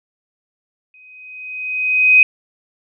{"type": "tone with exponential growth", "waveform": "sine", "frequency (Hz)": 2512, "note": "D#7", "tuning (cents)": 16, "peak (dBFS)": -4, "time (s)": [0.94, 2.23], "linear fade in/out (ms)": 2, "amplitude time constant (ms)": 280, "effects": []}